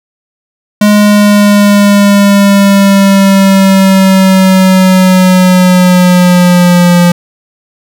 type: linear sweep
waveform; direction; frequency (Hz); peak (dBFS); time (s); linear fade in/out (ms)
square; down; 208.7 to 174.61; -3; 0.81-7.12; 5
effects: none